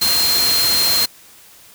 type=tone in noise; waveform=sine; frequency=4186 Hz; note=C8; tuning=in tune; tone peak=-15 dBFS; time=0.01-1.06 s; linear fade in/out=10 ms; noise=white; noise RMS=-19 dBFS; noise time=0.01-1.06 s; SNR=+1 dB; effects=white hiss -45 dBFS RMS until 1.74 s